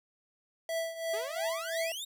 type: tone with tremolo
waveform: square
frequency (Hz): 658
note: E5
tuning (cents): -3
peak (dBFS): -30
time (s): 0.69-1.92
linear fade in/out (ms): 2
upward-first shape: triangle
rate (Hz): 2.9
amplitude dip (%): 80
type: exponential sweep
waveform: sawtooth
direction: up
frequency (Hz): 392 to 3825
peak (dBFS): -34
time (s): 1.13-2.05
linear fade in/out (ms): 10
effects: none